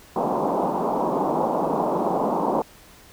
white band-pass noise, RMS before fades -23 dBFS, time 0.16-2.62 s, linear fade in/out 2 ms, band 160 to 1000 Hz, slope 48 dB/octave, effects pink hiss -49 dBFS RMS until 3.12 s

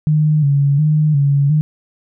sine tone with vibrato, 146.83 Hz, D3, in tune, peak -10 dBFS, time 0.07-1.61 s, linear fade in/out 0 ms, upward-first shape square, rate 1.4 Hz, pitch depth 69 cents each way, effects none

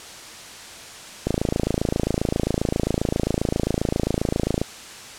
click train, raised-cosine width 2 ms, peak -7 dBFS, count 93, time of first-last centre 1.27-4.615 s, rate 27.5 Hz, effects white hiss -39 dBFS RMS until 5.18 s + low-pass 8000 Hz 12 dB/octave

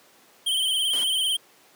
square tone with vibrato, 3122 Hz, G7, 8 cents flat, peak -22 dBFS, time 0.46-1.37 s, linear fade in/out 10 ms, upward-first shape sine, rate 18 Hz, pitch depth 60 cents each way
pink noise, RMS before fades -38 dBFS, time 0.93-1.04 s, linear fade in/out 5 ms
effects pink hiss -55 dBFS RMS until 1.75 s + high-pass 300 Hz 12 dB/octave

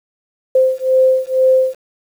sine beating tone pair, 519 / 521.1 Hz, C5 / C5, -14 / -7 cents, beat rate 2.1 Hz, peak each -13 dBFS, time 0.55-1.75 s, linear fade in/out 5 ms, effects 7-bit

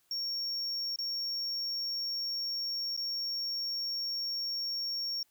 triangle tone with dropouts, 5520 Hz, F8, 21 cents flat, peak -31 dBFS, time 0.11-5.23 s, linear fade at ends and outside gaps 2 ms, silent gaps 0.96-0.987 / 2.966-2.975 s, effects white hiss -71 dBFS RMS until 5.3 s

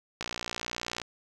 click train, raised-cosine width 0.2 ms, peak -16 dBFS, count 49, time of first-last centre 0.21-1.017 s, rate 59.5 Hz, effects none

